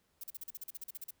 violet noise bursts, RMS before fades -43 dBFS, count 14, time 0.21-1.108 s, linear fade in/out 5 ms, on 27 ms, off 40 ms, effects pink hiss -75 dBFS RMS until 1.2 s

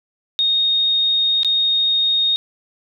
sine tone with dropouts, 3713 Hz, A#7, 8 cents flat, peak -14 dBFS, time 0.39-2.36 s, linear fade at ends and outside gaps 0 ms, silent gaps 1.432-1.447 s, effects none

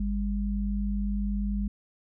sine tone pair together, 50.48 / 201.9 Hz, G#1 / G#3, -48 / -49 cents, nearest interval 2 octaves, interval 2399 cents, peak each -28 / -29 dBFS, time 0-1.68 s, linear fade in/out 5 ms, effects none

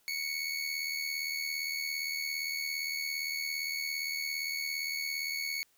25% pulse tone with amplitude modulation, 2217 Hz, C#7, in tune, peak -27 dBFS, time 0.08-5.63 s, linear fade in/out 0 ms, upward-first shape sine, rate 77.5 Hz, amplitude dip 55%, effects white hiss -69 dBFS RMS until 5.77 s

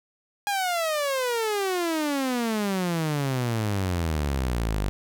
sawtooth exponential sweep, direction down, 826 to 48.04 Hz, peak -20 dBFS, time 0.47-4.89 s, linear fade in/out 0 ms, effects none

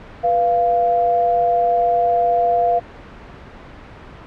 sine tone pair together, 490.5 / 693.7 Hz, B4 / F5, -12 / -12 cents, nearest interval tritone, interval 600 cents, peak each -21 / -14 dBFS, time 0.23-2.8 s, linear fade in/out 20 ms, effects pink hiss -38 dBFS RMS until 4.26 s + low-pass 2000 Hz 12 dB/octave

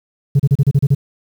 sine tone bursts, 139.3 Hz, C#3, 9 cents sharp, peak -5 dBFS, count 8, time 0.35-0.949 s, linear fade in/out 10 ms, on 46 ms, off 33 ms, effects tanh soft clip ceiling -7 dBFS + 7-bit

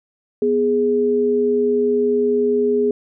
sine tone pair together, 246.9 / 416.2 Hz, B3 / G#4, 0 / +4 cents, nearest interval major sixth, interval 904 cents, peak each -21 / -15 dBFS, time 0.42-2.91 s, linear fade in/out 2 ms, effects none

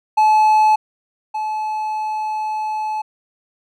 triangle tone pair in turn, 861 / 861 Hz, A5 / A5, -38 / -38 cents, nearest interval unison, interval 0 cents, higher neither, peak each -8 / -18 dBFS, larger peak first, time 0.17-0.76 / 1.34-3.02 s, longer second, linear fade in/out 10 ms, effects none

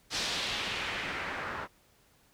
white noise with low-pass filter sweep, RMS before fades -35 dBFS, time 0.1-1.68 s, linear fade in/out 50 ms, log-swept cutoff 5000 to 1300 Hz, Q 1.6, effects pink hiss -65 dBFS RMS until 2.33 s

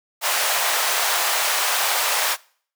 pink high-pass noise, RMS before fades -21 dBFS, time 0.21-2.37 s, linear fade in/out 50 ms, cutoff 660 Hz, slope 24 dB/octave, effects noise-tail reverb RT60 0.5 s tail -23 dB re dry

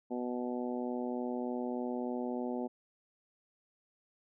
harmonic tone, 123.3 Hz, B2, 2 cents flat, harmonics 2 / 3 / 4 / 5 / 6 / 7, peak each -36 / -40 / -42 / -44 / -46 / -47 dBFS, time 0.1-2.68 s, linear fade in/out 20 ms, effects none

